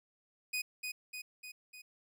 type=tone with echo; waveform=sawtooth; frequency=2489 Hz; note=D#7; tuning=in tune; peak=-30 dBFS; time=0.53-0.62 s; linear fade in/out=10 ms; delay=300 ms; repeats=4; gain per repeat=-4 dB; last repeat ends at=1.82 s; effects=none